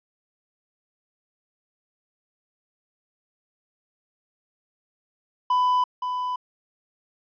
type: tone with echo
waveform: triangle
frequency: 998 Hz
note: B5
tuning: 18 cents sharp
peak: -16 dBFS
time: 5.5-5.84 s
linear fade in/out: 5 ms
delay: 520 ms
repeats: 1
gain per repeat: -7 dB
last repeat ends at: 6.36 s
effects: resampled to 11025 Hz